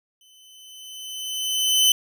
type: tone with exponential growth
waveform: sawtooth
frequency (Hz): 3039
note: F#7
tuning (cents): +46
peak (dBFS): -10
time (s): 0.21-1.92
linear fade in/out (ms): 2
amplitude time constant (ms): 370
effects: none